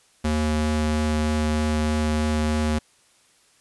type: ring-modulated tone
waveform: square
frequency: 153.2 Hz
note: D#3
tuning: 27 cents flat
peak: -18 dBFS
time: 0.24-2.79 s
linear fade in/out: 10 ms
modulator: 75.8 Hz
effects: white hiss -59 dBFS RMS until 3.6 s + resampled to 24000 Hz